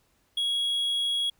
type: tone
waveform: triangle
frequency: 3322 Hz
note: G#7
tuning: in tune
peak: -23 dBFS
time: 0.37-1.3 s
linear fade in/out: 5 ms
effects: pink hiss -68 dBFS RMS until 1.39 s